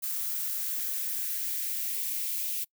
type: noise with high-pass filter sweep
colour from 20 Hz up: violet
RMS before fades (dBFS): -32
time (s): 0.02-2.65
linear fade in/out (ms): 20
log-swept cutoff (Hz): 1200 to 2500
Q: 2.2
effects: noise-tail reverb RT60 0.1 s tail -25 dB re dry